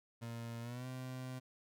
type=tone with pitch glide; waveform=30% pulse; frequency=116.54 to 128.56 Hz; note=A#2 to C3; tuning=0 to -30 cents; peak=-40 dBFS; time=0.21-1.4 s; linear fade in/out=20 ms; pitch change=+170 cents; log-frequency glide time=0.61-0.87 s; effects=none